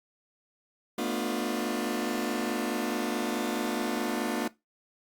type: chord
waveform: sawtooth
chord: B half-diminished seventh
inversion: third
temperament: just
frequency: 222.2 / 246.9 / 296.3 / 355.6 Hz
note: A3 / B3 / D4 / F4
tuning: +17 / 0 / +15 / +31 cents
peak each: -30 dBFS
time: 0.98-4.48 s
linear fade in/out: 5 ms
effects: noise-tail reverb RT60 0.2 s tail -19 dB re dry + Opus 48 kbps